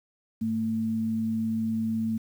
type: tone pair together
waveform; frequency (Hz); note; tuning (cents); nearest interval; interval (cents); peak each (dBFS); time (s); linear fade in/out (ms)
sine; 105.01 / 223; G#2 / A3; +20 / +23; octave + minor second; 1303; -37 / -25; 0.41-2.18; 10
effects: 9-bit